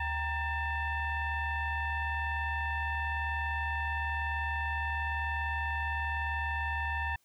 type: tone with frequency modulation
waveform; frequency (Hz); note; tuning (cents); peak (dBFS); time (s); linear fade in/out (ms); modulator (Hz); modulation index
sine; 932.3; A#5; 0; -30; 0-7.16; 5; 859; 1.6
effects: white hiss -71 dBFS RMS until 7.24 s